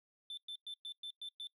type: tone bursts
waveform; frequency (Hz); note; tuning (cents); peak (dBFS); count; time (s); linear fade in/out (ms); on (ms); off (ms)
sine; 3537; A7; +8; -39; 7; 0.3-1.471; 2; 73; 110
effects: noise-tail reverb RT60 0.1 s tail -24 dB re dry + tanh soft clip ceiling -41 dBFS